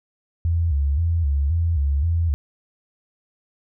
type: tone with vibrato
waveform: sine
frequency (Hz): 76.9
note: D#2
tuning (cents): -20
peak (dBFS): -17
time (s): 0.45-2.34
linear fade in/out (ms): 0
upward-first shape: square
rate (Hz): 1.9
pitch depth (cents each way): 150
effects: none